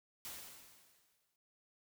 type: noise with exponential decay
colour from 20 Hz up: white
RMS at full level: -45 dBFS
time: 0.25-1.36 s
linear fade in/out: 1 ms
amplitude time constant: 240 ms
effects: noise-tail reverb RT60 0.1 s tail -26 dB re dry